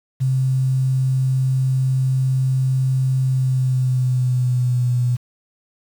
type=tone with pitch glide; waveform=sine; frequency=131.1 to 123.03 Hz; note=C3 to B2; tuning=+4 to -6 cents; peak=-15 dBFS; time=0.2-5.17 s; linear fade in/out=20 ms; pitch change=-110 cents; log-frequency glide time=3.23-4.95 s; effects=7-bit